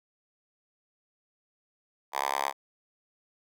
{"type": "tone with high-pass filter", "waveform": "5% pulse", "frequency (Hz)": 69.3, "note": "C#2", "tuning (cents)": 0, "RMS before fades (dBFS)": -30, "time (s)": [2.12, 2.53], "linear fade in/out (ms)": 50, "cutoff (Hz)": 950, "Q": 2.9, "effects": []}